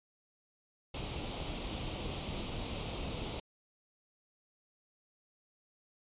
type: noise with comb filter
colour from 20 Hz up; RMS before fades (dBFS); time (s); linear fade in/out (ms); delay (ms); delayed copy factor
pink; -39; 0.94-3.4; 5; 0.3; +0.7
effects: resampled to 8000 Hz